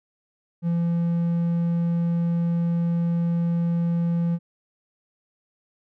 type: tone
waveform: triangle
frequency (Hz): 170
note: F3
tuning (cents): -46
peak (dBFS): -18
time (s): 0.62-4.39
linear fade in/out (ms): 50
effects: none